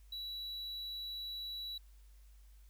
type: tone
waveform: triangle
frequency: 3924 Hz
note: B7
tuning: 12 cents flat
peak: -39 dBFS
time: 0.12-1.78 s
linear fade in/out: 5 ms
effects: added 50 Hz sine -56 dBFS peak until 2.69 s + white hiss -72 dBFS RMS until 2.69 s